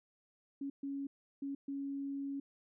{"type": "tone bursts at uneven times", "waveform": "sine", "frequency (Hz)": 277.7, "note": "C#4", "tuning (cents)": 3, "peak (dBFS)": -37, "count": 4, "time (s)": [[0.61, 0.7], [0.83, 1.07], [1.42, 1.55], [1.68, 2.4]], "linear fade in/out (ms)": 5, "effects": []}